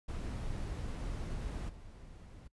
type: noise with level steps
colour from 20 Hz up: brown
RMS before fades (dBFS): -39 / -51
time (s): 0.08-2.48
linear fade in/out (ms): 10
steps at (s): 1.68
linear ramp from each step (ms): 20
effects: noise-tail reverb RT60 0.1 s tail -23 dB re dry + resampled to 24000 Hz